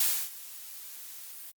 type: noise with ADSR envelope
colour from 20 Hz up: blue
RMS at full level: -24 dBFS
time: 0-1.52 s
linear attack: 4 ms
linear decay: 290 ms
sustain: -20 dB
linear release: 23 ms
effects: Opus 48 kbps